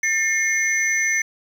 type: tone cluster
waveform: sine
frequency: 1794 / 2145 / 6060 Hz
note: A6 / C7 / F#8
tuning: +33 / +42 / +40 cents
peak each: -23 / -20 / -25 dBFS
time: 0.03-1.22 s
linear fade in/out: 5 ms
effects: 7-bit